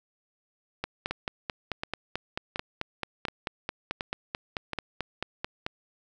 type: two click trains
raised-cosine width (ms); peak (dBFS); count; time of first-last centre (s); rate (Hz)
0.3; -14 / -15; 23 / 6; 0.84-5.665 / 1.11-4.733; 4.56 / 1.38
effects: none